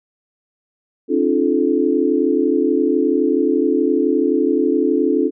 sine tone cluster, 269.3 / 301.1 / 348.3 / 432.6 Hz, C#4 / D4 / F4 / A4, -50 / +43 / -5 / -29 cents, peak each -19 dBFS, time 1.08-5.31 s, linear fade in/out 50 ms, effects none

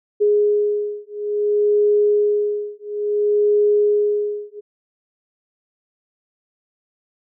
sine beating tone pair, 415.3 / 415.88 Hz, G#4 / G#4, 0 / +2 cents, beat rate 0.58 Hz, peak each -18 dBFS, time 0.2-4.61 s, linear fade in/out 20 ms, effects none

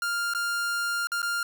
45% pulse tone with dropouts, 1400 Hz, F6, 4 cents sharp, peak -26 dBFS, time 0.02-1.43 s, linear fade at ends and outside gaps 2 ms, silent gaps 0.337-0.348 / 1.071-1.118 / 1.219-1.228 s, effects none

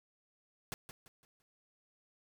pink noise with echo, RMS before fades -41 dBFS, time 0.72-0.74 s, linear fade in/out 0 ms, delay 170 ms, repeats 4, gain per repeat -9 dB, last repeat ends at 1.42 s, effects none

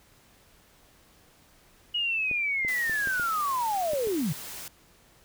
sine linear sweep, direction down, 2911 to 128.7 Hz, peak -25 dBFS, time 1.94-4.33 s, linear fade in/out 10 ms
clicks, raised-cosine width 2 ms, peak -26 dBFS, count 7, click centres 2.313 / 2.649 / 2.896 / 3.073 / 3.197 / 3.934 / 4.072 s
white noise, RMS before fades -40 dBFS, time 2.68-4.68 s, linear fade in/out 2 ms
effects pink hiss -59 dBFS RMS until 5.24 s

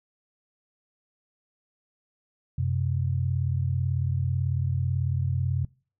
sine tone pair together, 92.1 / 130.25 Hz, F#2 / C3, -7 / -7 cents, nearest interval tritone, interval 600 cents, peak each -26 dBFS, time 2.58-5.65 s, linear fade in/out 5 ms, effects noise-tail reverb RT60 0.4 s tail -24 dB re dry

